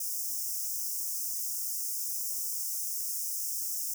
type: high-pass noise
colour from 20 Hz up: white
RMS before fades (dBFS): -34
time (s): 0-3.94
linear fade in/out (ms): 5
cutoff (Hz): 5200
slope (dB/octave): 96
effects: none